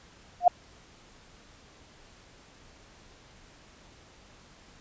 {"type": "tone with exponential growth", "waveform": "sine", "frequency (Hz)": 710, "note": "F5", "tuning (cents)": 28, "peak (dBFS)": -10, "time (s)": [0.4, 0.48], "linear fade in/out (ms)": 5, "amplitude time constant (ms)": 17, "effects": ["pink hiss -55 dBFS RMS until 4.8 s", "resampled to 16000 Hz"]}